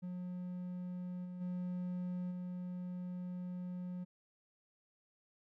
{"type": "tone with level steps", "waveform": "triangle", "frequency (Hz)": 180, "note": "F#3", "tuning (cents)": -47, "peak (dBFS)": [-38, -41, -35, -38], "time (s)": [0.02, 4.05], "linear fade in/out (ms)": 20, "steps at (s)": [1.24, 1.4, 2.3], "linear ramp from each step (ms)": 20, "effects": []}